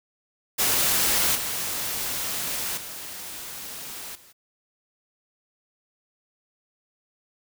white noise with level steps, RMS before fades -22 / -29 / -37 / -52 dBFS, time 0.58-4.33 s, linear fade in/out 20 ms, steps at 1.35 / 2.77 / 4.15 s, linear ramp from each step 5 ms, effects none

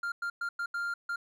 triangle tone bursts at uneven times, 1396.9 Hz, F6, in tune, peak -29 dBFS, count 6, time 0.03-0.12 / 0.22-0.3 / 0.41-0.49 / 0.59-0.66 / 0.74-0.94 / 1.09-1.16 s, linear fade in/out 5 ms, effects none

